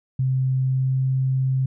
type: tone with pitch glide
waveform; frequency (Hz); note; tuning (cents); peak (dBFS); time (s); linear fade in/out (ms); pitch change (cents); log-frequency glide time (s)
sine; 130.81 to 131.72; C3 to C3; 0 to +12; -18; 0.19-1.66; 5; +12; 0.6-1.03
effects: none